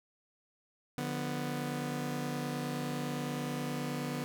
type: chord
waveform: sawtooth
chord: B diminished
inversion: first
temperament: just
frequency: 148.16 / 177.8 / 246.9 Hz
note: D3 / F3 / B3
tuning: +16 / +31 / 0 cents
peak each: -34 / -39 / -33 dBFS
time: 0.98-4.24 s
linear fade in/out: 0 ms
effects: none